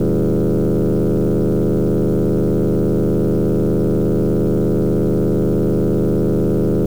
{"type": "tone with frequency modulation", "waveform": "sine", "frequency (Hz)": 100.8, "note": "G2", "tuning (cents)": 49, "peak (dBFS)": -11, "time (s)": [0, 6.86], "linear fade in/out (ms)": 5, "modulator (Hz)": 76.7, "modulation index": 5, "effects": ["tanh soft clip ceiling -10 dBFS", "7-bit"]}